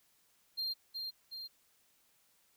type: tone with echo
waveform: triangle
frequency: 4192 Hz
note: C8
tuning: 2 cents sharp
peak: -33 dBFS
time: 0.57-0.74 s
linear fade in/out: 20 ms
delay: 370 ms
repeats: 2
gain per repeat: -4 dB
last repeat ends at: 1.48 s
effects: white hiss -71 dBFS RMS until 2.56 s

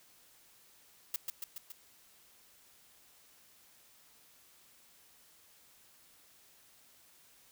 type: noise with echo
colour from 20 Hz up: blue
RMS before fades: -34 dBFS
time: 1.14-1.16 s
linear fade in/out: 2 ms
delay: 140 ms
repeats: 4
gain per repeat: -3 dB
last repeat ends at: 1.72 s
effects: white hiss -63 dBFS RMS until 7.51 s

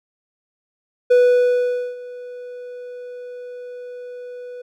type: tone with ADSR envelope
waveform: triangle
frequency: 493 Hz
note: B4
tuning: 3 cents flat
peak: -7 dBFS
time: 1.1-4.62 s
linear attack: 14 ms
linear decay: 840 ms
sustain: -22 dB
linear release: 9 ms
effects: none

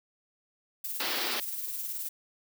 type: noise with tremolo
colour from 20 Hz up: violet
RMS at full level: -34 dBFS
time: 0.84-2.09 s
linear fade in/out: 5 ms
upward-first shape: sine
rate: 19 Hz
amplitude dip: 40%
type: band-pass noise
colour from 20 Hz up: white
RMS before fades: -33 dBFS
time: 1-1.4 s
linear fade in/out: 2 ms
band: 230 to 5200 Hz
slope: 48 dB/octave
effects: none

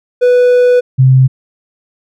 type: tone pair in turn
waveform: triangle / sine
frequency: 493.9 / 130.82 Hz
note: B4 / C3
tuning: 0 / 0 cents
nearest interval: octave + major seventh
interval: 2300 cents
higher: first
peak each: -3 dBFS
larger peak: neither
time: 0.21-0.81 / 0.98-1.28 s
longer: first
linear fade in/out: 20 ms
effects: none

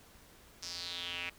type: tone with band-pass filter sweep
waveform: square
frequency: 87.4 Hz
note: F2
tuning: 2 cents sharp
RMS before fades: -41 dBFS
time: 0.62-1.3 s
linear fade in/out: 10 ms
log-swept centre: 5600 to 2400 Hz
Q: 4.9
effects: pink hiss -59 dBFS RMS until 1.38 s

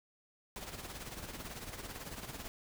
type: noise with tremolo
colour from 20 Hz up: pink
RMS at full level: -43 dBFS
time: 0.56-2.48 s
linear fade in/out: 0 ms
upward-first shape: sine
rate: 18 Hz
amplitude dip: 60%
effects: none

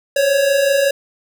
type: tone pair together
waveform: square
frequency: 533.7 / 559 Hz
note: C5 / C#5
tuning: +34 / +14 cents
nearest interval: minor second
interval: 80 cents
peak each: -21 / -14 dBFS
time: 0.16-0.91 s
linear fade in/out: 5 ms
effects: none

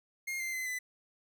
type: tone with pitch steps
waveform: 45% pulse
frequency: 2130 / 2087 / 2046 / 2005 Hz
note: C7 / C7 / C7 / B6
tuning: +30 / -5 / -39 / +26 cents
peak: -34 dBFS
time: 0.27-0.79 s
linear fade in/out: 10 ms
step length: 130 ms
effects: none

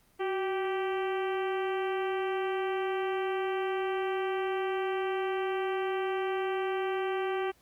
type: harmonic tone with a mistuned harmonic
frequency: 388.9 Hz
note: G4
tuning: 14 cents flat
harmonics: 1 / 2 / 3 / 4 / 5 / 6 / 7 / 8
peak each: -30 / -36 / -40 / -42 / -44 / -46 / -47 / -48 dBFS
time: 0.19-7.52 s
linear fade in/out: 20 ms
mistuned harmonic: 1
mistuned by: -61 cents
effects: pink hiss -65 dBFS RMS until 7.61 s + Opus 32 kbps

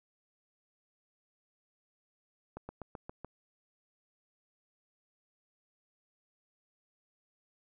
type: slowing click train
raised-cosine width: 1 ms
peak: -28 dBFS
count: 6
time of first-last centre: 2.57-3.246 s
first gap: 120 ms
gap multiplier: 1.06
effects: none

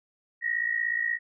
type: tone pair together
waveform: sine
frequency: 1861 / 1917.7 Hz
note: A#6 / A#6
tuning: -3 / +49 cents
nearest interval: minor second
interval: 52 cents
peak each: -28 dBFS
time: 0.41-1.19 s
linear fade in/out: 50 ms
effects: none

